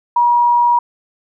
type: tone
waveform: sine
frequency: 958 Hz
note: A#5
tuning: 47 cents sharp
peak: -9 dBFS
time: 0.16-0.79 s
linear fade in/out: 5 ms
effects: none